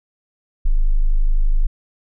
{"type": "tone", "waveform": "sine", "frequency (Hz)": 25.96, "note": "G#0", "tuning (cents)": 0, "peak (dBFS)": -11, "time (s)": [0.65, 1.67], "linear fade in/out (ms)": 10, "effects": []}